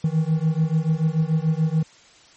triangle beating tone pair, 155.56 / 162.46 Hz, D#3 / E3, 0 / -25 cents, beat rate 6.9 Hz, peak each -19 dBFS, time 0.04-1.83 s, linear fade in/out 5 ms, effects white hiss -51 dBFS RMS until 2.36 s + MP3 32 kbps

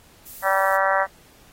violet noise, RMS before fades -38 dBFS, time 0.25-0.78 s, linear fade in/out 20 ms
harmonic tone, 193 Hz, G3, 27 cents flat, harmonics 3 / 4 / 5 / 6 / 7 / 8 / 9 / 10, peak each -23 / -24 / -25 / -26 / -26 / -27 / -28 / -28 dBFS, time 0.42-1.07 s, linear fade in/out 50 ms
effects pink hiss -53 dBFS RMS until 1.52 s + AAC 48 kbps

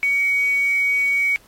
sine tone with quantisation, 2249 Hz, C#7, 24 cents sharp, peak -16 dBFS, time 0.03-1.36 s, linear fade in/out 0 ms, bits 6, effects pink hiss -53 dBFS RMS until 1.47 s + AAC 48 kbps

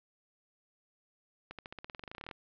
accelerating click train, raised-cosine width 0.3 ms, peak -27 dBFS, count 19, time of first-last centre 1.51-2.312 s, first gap 77 ms, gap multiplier 0.93, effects low-pass 4000 Hz 12 dB/octave

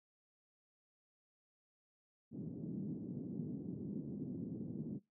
pink band-pass noise, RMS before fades -44 dBFS, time 2.31-5 s, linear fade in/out 50 ms, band 150 to 300 Hz, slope 24 dB/octave, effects noise-tail reverb RT60 0.2 s tail -22 dB re dry

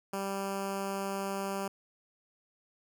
10% pulse tone with notch filter, 196 Hz, G3, in tune, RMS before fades -35 dBFS, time 0.13-1.68 s, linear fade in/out 5 ms, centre 3600 Hz, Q 1.5, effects none

